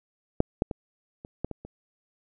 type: clicks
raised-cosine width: 2 ms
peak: -6 / -9 / -18 / -27 / -15 / -21 / -27 dBFS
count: 7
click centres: 0.404 / 0.621 / 0.712 / 1.249 / 1.446 / 1.513 / 1.65 s
effects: none